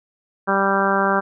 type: harmonic tone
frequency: 196 Hz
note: G3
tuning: in tune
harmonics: 1 / 2 / 3 / 4 / 5 / 6 / 7 / 8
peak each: -24 / -24 / -24 / -24 / -24 / -24 / -24 / -24 dBFS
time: 0.47-1.21 s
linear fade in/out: 20 ms
effects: none